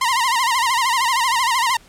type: tone with vibrato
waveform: sawtooth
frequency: 987.8 Hz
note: B5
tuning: in tune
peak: -12 dBFS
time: 0.01-1.77 s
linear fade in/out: 5 ms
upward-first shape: sine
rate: 13 Hz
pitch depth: 140 cents each way
effects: pink hiss -49 dBFS RMS until 1.88 s + low-pass 11000 Hz 12 dB/octave